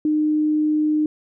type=tone; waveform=sine; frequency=304.9 Hz; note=D#4; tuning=35 cents flat; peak=-16 dBFS; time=0.05-1.06 s; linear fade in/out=2 ms; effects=none